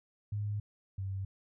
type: tone pair in turn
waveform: sine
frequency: 103.83 / 96.63 Hz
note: G#2 / G2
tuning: 0 / -24 cents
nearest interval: minor second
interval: 124 cents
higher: first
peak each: -32 / -34 dBFS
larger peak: first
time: 0.32-0.6 / 0.98-1.25 s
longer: first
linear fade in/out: 5 ms
effects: none